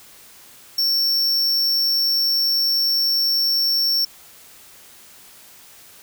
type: tone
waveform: square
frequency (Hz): 5450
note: F8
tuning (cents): -43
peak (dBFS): -17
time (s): 0.78-4.05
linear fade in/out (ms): 5
effects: white hiss -46 dBFS RMS until 6.02 s